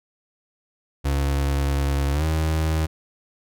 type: tone with pitch glide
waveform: 35% pulse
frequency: 70 to 79.03 Hz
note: C#2 to D#2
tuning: +18 to +28 cents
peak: -18 dBFS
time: 1.04-2.87 s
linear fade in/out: 20 ms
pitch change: +210 cents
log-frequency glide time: 2.12-2.24 s
effects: none